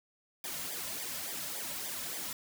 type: noise with flanger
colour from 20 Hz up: white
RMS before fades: -39 dBFS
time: 0.44-2.33 s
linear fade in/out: 2 ms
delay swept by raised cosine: 0.72 to 2.62 ms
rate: 3.5 Hz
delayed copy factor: -0.75
effects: none